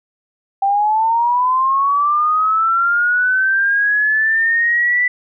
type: linear sweep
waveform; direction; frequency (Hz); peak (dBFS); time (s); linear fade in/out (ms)
sine; up; 780 to 1985; -12; 0.62-5.08; 5
effects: none